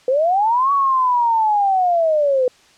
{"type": "linear two-way sweep", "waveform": "sine", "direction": "up then down", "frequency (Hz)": [493.9, 1133, 493.9], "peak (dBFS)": -13, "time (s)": [0.08, 2.48], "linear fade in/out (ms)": 2, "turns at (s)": 0.72, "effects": ["white hiss -51 dBFS RMS until 2.77 s", "low-pass 6000 Hz 12 dB/octave"]}